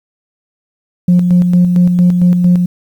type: tone with tremolo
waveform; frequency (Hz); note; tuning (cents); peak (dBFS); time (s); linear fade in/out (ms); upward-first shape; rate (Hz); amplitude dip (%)
sine; 177.8; F3; +31; -3; 1.08-2.66; 5; square; 4.4; 45
effects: tanh soft clip ceiling -2 dBFS + 7-bit